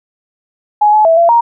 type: tone with pitch steps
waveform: sine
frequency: 838 / 854 / 656 / 679 / 937 Hz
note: G#5 / G#5 / E5 / F5 / A#5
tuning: +15 / +48 / -9 / -49 / +9 cents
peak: -5 dBFS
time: 0.81-1.41 s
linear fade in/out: 10 ms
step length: 120 ms
effects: none